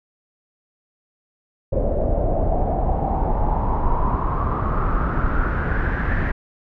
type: noise with low-pass filter sweep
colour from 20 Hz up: brown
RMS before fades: -20 dBFS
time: 1.72-6.32 s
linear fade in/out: 10 ms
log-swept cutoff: 560 to 1800 Hz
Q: 6.6
effects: none